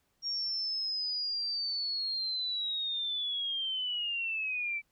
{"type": "linear sweep", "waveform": "sine", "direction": "down", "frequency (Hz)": [5588, 2303], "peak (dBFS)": -31, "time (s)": [0.22, 4.82], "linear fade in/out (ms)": 50, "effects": ["pink hiss -75 dBFS RMS until 4.91 s"]}